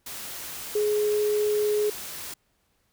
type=tone in noise; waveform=sine; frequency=420 Hz; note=G#4; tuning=19 cents sharp; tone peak=-21 dBFS; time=0.75-1.9 s; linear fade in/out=5 ms; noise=white; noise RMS=-37 dBFS; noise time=0.06-2.34 s; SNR=+13 dB; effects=pink hiss -70 dBFS RMS until 2.92 s